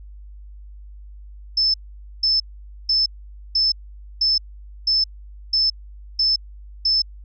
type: tone bursts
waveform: sine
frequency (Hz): 5260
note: E8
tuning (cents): -5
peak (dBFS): -15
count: 9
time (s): 1.57-7.02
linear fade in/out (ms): 5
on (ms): 170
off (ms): 490
effects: added 50 Hz sine -37 dBFS peak until 7.24 s